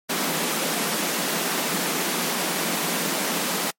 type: high-pass noise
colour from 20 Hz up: pink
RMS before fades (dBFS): -25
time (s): 0.09-3.71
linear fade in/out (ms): 10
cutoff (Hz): 160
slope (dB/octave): 96
effects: noise-tail reverb RT60 0.1 s tail -26 dB re dry + MP3 64 kbps